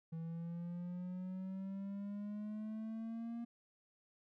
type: exponential sweep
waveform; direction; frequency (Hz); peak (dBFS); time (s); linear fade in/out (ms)
triangle; up; 162.5 to 235.7; -39; 0.12-3.45; 10
effects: none